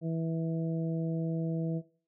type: harmonic tone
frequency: 163.5 Hz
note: E3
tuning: 14 cents flat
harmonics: 1 / 2 / 3 / 4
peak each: -31 / -37 / -41 / -43 dBFS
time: 0.01-1.82 s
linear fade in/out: 50 ms
effects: noise-tail reverb RT60 0.4 s tail -17 dB re dry